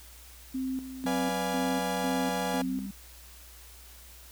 sine tone with tremolo, 261.6 Hz, C4, in tune, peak -29 dBFS, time 0.54-2.87 s, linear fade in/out 10 ms, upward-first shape square, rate 2 Hz, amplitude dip 65%
sine tone with pitch glide, 184.3 to 196.39 Hz, F#3 to G3, -7 to +3 cents, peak -35 dBFS, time 1.05-2.91 s, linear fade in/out 5 ms, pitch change +110 cents, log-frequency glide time 2.66-2.76 s
35% pulse chord, B diminished seventh, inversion none, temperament equal, 493.9 / 587.3 / 698.5 / 830.6 Hz, B4 / D5 / F5 / Ab5, 0 / 0 / 0 / 0 cents, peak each -33 / -36 / -35 / -32 dBFS, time 1.06-2.62 s, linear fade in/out 5 ms
effects added 60 Hz sine -51 dBFS peak until 4.31 s + white hiss -52 dBFS RMS until 4.31 s

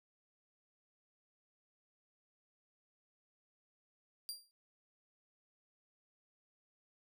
sawtooth tone with exponential decay, 4756 Hz, D8, 21 cents sharp, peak -35 dBFS, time 4.29-4.51 s, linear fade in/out 0 ms, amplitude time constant 46 ms, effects none

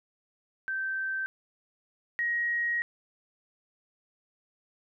sine tone pair in turn, 1554 / 1889.7 Hz, G6 / A#6, -16 / +23 cents, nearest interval minor third, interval 339 cents, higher second, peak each -29 / -26 dBFS, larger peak second, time 0.68-1.26 / 2.19-2.82 s, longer second, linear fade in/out 0 ms, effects none

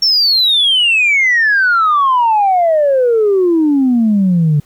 sine exponential sweep, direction down, 5500 to 143.5 Hz, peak -7 dBFS, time 0.02-4.6 s, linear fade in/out 5 ms, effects tanh soft clip ceiling -5 dBFS + pink hiss -51 dBFS RMS until 4.65 s

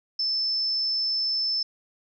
sine tone, 5274 Hz, E8, in tune, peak -23 dBFS, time 0.19-1.63 s, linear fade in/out 5 ms, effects none

